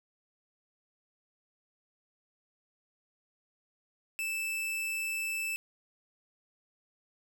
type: tone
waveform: 45% pulse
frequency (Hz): 2637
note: E7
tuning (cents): 0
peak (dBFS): -32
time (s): 4.19-5.56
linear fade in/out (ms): 0
effects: none